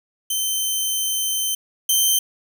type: tone pair in turn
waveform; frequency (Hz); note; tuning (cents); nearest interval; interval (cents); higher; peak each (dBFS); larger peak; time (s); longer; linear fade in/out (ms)
10% pulse; 3092 / 3107; G7 / G7; -24 / -16; unison; 8; second; -12 / -7; second; 0.3-1.55 / 1.89-2.19; first; 5
effects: none